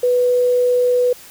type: tone with quantisation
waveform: sine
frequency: 493.9 Hz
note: B4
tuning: in tune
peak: -12 dBFS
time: 0.03-1.13 s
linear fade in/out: 5 ms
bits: 7
effects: white hiss -41 dBFS RMS until 1.3 s